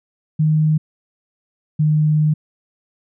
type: tone pair in turn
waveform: sine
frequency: 154.9 / 152.86 Hz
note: D#3 / D#3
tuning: -7 / -30 cents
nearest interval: unison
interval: 23 cents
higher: first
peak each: -12 dBFS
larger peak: neither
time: 0.39-0.78 / 1.79-2.34 s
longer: second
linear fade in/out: 10 ms
effects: none